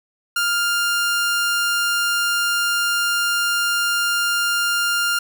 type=tone; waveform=sawtooth; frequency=1400 Hz; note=F6; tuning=4 cents sharp; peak=-14 dBFS; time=0.36-5.19 s; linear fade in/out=5 ms; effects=none